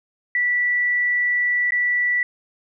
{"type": "tone with dropouts", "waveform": "sine", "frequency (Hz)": 1960, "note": "B6", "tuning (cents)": -14, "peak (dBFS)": -17, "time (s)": [0.35, 2.23], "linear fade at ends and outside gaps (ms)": 2, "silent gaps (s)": [1.707, 1.721], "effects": []}